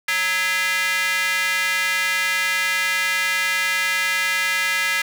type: tone with high-pass filter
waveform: square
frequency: 185 Hz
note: F#3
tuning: in tune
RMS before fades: -21 dBFS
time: 0.08-5.02 s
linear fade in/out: 5 ms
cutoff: 1900 Hz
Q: 3.1
effects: none